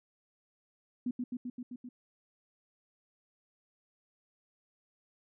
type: tone with echo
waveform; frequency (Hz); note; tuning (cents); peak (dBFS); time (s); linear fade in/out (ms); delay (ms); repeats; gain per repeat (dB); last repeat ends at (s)
sine; 246.9; B3; 0; -30; 1.06-1.11; 5; 130; 6; -2; 1.89
effects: none